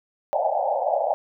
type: band-pass noise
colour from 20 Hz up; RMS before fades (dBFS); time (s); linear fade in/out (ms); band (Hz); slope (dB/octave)
white; -23; 0.33-1.14; 0; 540 to 840; 96
effects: none